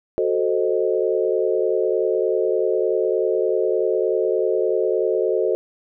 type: chord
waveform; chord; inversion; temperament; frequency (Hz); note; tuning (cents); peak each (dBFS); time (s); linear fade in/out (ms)
sine; F# diminished seventh; none; equal; 370 / 440 / 523.3 / 622.3; F#4 / A4 / C5 / Eb5; 0 / 0 / 0 / 0; -22 / -21 / -24 / -26; 0.18-5.55; 0
effects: none